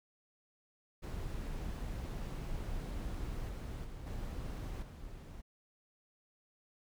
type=noise with level steps; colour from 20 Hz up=brown; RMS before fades=-40 / -42 / -46 / -41 / -48 dBFS; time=1.02-5.42 s; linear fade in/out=20 ms; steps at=3.49 / 3.84 / 4.06 / 4.82 s; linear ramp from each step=10 ms; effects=none

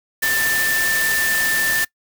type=tone in noise; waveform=sine; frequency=1777 Hz; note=A6; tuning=17 cents sharp; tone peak=-18 dBFS; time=0.22-1.85 s; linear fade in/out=10 ms; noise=white; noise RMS=-23 dBFS; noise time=0.22-1.85 s; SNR=+2 dB; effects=noise-tail reverb RT60 0.1 s tail -23 dB re dry

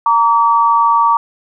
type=tone pair together; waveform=sine; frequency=927 / 1147 Hz; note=A#5 / D6; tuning=-10 / -41 cents; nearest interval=major third; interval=369 cents; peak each=-11 dBFS; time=0.06-1.17 s; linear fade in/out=2 ms; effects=none

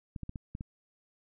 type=clicks; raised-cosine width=5 ms; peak=-26 dBFS; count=6; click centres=0.162 / 0.233 / 0.294 / 0.358 / 0.551 / 0.609 s; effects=none

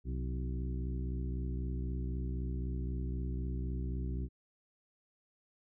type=harmonic tone with a mistuned harmonic; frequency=63.9 Hz; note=C2; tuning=40 cents flat; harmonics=1 / 2 / 3 / 4 / 5 / 6; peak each=-35 / -41 / -45 / -47 / -49 / -51 dBFS; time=0.04-4.29 s; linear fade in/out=50 ms; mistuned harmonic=3; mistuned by=-78 cents; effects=none

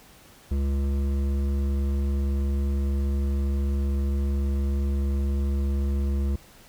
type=tone with hard clipping; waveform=triangle; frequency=69.3 Hz; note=C#2; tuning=in tune; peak=-24 dBFS; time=0.51-6.36 s; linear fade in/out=5 ms; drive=15 dB; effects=pink hiss -52 dBFS RMS until 6.68 s

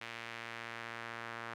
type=tone with band-pass filter sweep; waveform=sawtooth; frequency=115.8 Hz; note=A#2; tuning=11 cents flat; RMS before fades=-45 dBFS; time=0.01-1.54 s; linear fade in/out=5 ms; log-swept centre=2300 to 1500 Hz; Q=1.5; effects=none

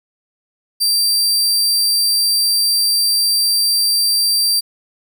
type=tone; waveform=sawtooth; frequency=4699 Hz; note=D8; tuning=in tune; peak=-10 dBFS; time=0.8-4.61 s; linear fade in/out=20 ms; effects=none

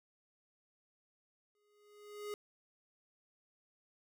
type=tone with exponential growth; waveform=square; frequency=415.3 Hz; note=G#4; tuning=in tune; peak=-39 dBFS; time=1.55-2.34 s; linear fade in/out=1 ms; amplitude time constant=170 ms; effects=none

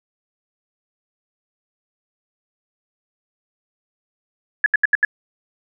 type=tone bursts; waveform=sine; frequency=1700 Hz; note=G#6; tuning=40 cents sharp; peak=-10 dBFS; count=5; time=4.64-5.049 s; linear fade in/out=2 ms; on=21 ms; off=76 ms; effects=none

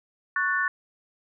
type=chord; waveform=sine; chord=F# minor; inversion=second; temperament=just; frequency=1110 / 1480 / 1776 Hz; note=C#6 / F#6 / A6; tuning=+2 / 0 / +16 cents; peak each=-29 / -26 / -26 dBFS; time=0.36-0.68 s; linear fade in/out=2 ms; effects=none

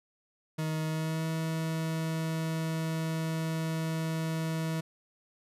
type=tone with pitch glide; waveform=40% pulse; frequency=157.3 to 161.07 Hz; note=D#3 to E3; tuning=+19 to -40 cents; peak=-29 dBFS; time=0.58-4.81 s; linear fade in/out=10 ms; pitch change=+41 cents; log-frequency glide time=0.87-1.26 s; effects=resampled to 32000 Hz

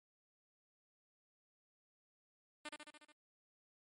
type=tone with echo; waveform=5% pulse; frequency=300.1 Hz; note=D4; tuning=38 cents sharp; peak=-33 dBFS; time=2.65-2.69 s; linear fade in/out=5 ms; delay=72 ms; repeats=6; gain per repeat=-3 dB; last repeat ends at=3.122 s; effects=MP3 48 kbps

